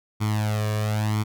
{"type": "tone with flanger", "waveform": "sawtooth", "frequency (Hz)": 106.8, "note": "G#2", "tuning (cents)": 49, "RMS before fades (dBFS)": -24, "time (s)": [0.2, 1.24], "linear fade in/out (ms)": 20, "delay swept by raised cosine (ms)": [0.89, 1.76], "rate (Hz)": 0.97, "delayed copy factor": 0.8, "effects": []}